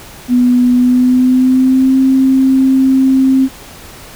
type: tone with pitch glide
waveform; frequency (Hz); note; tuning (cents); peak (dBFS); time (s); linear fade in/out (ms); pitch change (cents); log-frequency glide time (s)
sine; 246.9 to 264.6; B3 to C4; 0 to +20; -6; 0.28-3.49; 50; +120; 0.72-1.99
effects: pink hiss -34 dBFS RMS until 4.15 s